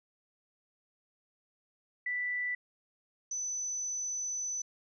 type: tone pair in turn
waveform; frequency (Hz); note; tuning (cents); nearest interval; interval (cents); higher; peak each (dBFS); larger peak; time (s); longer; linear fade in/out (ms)
sine; 1975.5 / 6015; B6 / F#8; 0 / +28; octave + perfect fifth; 1928; second; -31 / -33; first; 2.06-2.55 / 3.31-4.62; second; 5
effects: none